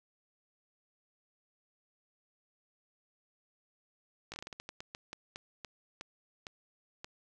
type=slowing click train; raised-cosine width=0.2 ms; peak=-25 dBFS; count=17; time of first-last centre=4.32-7.045 s; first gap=18 ms; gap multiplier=1.26; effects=none